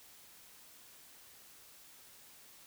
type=silence; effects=white hiss -58 dBFS RMS until 2.66 s